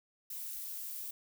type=noise; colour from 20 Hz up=violet; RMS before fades=-42 dBFS; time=0.3-1.11 s; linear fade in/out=5 ms; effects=none